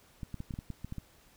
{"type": "clicks", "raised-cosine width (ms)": 5, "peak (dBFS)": -26, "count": 10, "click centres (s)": [0.232, 0.343, 0.404, 0.508, 0.539, 0.589, 0.703, 0.846, 0.924, 0.983], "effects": ["pink hiss -62 dBFS RMS until 1.36 s"]}